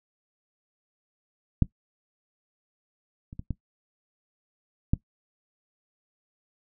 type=clicks; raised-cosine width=5 ms; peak=-7 / -29 / -22 / -17 / -9 dBFS; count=5; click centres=1.623 / 3.329 / 3.394 / 3.507 / 4.935 s; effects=noise-tail reverb RT60 0.1 s tail -18 dB re dry